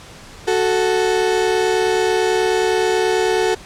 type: tone pair together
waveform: 35% pulse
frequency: 370.7 / 440 Hz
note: F#4 / A4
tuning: +3 / 0 cents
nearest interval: minor third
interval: 297 cents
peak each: -16 dBFS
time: 0.47-3.55 s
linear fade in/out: 10 ms
effects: pink hiss -39 dBFS RMS until 3.65 s + low-pass 8000 Hz 12 dB/octave